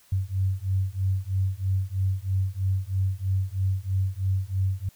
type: beating tone pair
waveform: sine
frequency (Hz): 93.9 / 97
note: F#2 / G2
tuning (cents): +26 / -18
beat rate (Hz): 3.1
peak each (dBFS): -26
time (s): 0.12-4.89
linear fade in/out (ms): 5
effects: white hiss -58 dBFS RMS until 4.95 s

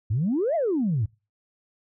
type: exponential two-way sweep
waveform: sine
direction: up then down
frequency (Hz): 95.3 to 698.5 to 95.3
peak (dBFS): -20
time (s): 0.1-1.06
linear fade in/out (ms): 10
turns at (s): 0.55
effects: noise-tail reverb RT60 0.3 s tail -25 dB re dry + tanh soft clip ceiling -17 dBFS

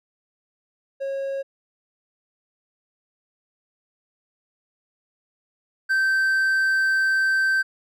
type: tone pair in turn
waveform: triangle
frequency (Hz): 546 / 1554.6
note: C#5 / G6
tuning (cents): -26 / -15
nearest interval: octave + tritone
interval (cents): 1811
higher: second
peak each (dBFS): -23 / -16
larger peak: second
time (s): 1-1.43 / 5.89-7.63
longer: second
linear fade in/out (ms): 20
effects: none

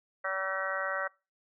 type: harmonic tone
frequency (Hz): 190.9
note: G3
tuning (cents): -46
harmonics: 3 / 4 / 5 / 6 / 7 / 8 / 9 / 10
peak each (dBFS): -36 / -43 / -46 / -39 / -37 / -36 / -49 / -37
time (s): 0.24-1.08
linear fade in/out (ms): 10
effects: noise-tail reverb RT60 0.3 s tail -25 dB re dry

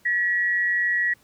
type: tone pair together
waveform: sine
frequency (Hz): 1735 / 1922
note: A6 / B6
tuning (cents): -25 / -48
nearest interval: major second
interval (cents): 177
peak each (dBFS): -29 / -20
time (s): 0.05-1.14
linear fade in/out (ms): 10
effects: pink hiss -59 dBFS RMS until 1.23 s + high-pass 60 Hz 12 dB/octave

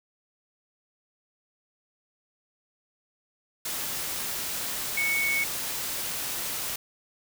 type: tone in noise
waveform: sine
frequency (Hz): 2217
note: C#7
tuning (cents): 0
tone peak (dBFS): -24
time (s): 4.97-5.44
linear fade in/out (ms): 5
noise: white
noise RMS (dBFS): -32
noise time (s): 3.65-6.76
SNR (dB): +5
effects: none

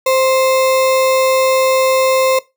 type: tone with sample-and-hold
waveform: sine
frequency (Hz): 523.3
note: C5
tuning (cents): 0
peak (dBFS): -10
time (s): 0.06-2.39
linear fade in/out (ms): 5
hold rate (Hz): 1575
effects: noise-tail reverb RT60 0.2 s tail -18 dB re dry

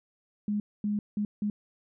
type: tone bursts at uneven times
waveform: sine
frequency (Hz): 207.7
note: G#3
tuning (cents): 0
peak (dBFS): -26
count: 4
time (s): 0.48-0.6 / 0.84-0.99 / 1.17-1.25 / 1.42-1.5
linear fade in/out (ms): 2
effects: none

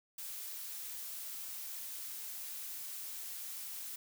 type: noise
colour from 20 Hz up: blue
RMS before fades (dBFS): -44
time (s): 0.18-3.96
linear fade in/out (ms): 5
effects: none

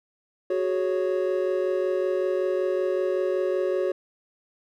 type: chord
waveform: triangle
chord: F# suspended second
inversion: none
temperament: equal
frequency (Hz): 370 / 415.3 / 554.4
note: F#4 / G#4 / C#5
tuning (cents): 0 / 0 / 0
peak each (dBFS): -23 / -28 / -25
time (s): 0.5-3.92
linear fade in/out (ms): 5
effects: none

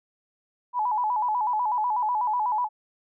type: tone with vibrato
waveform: sine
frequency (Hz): 917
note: A#5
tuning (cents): -29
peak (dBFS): -22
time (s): 0.73-2.69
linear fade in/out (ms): 50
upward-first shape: square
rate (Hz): 8.1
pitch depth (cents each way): 120
effects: none

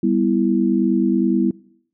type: chord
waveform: sine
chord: E minor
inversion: first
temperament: just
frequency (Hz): 197.78 / 247.2 / 329.6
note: G3 / B3 / E4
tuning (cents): +16 / +2 / 0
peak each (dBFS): -19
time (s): 0.03-1.51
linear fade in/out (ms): 5
effects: noise-tail reverb RT60 0.7 s tail -23 dB re dry

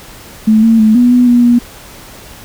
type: tone with pitch steps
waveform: sine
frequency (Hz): 217.9 / 226.5 / 217.4 / 244.2 / 246.8 / 241.7 / 240.2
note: A3 / A#3 / A3 / B3 / B3 / B3 / B3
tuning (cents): -17 / -50 / -21 / -19 / -1 / -37 / -48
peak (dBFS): -4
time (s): 0.47-1.59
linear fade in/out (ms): 10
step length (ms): 160
effects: pink hiss -34 dBFS RMS until 2.44 s

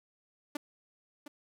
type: tone with echo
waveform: sawtooth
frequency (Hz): 293.7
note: D4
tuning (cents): 0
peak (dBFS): -29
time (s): 0.55-0.57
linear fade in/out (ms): 5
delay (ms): 710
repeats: 1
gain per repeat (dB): -11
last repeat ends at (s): 1.28
effects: none

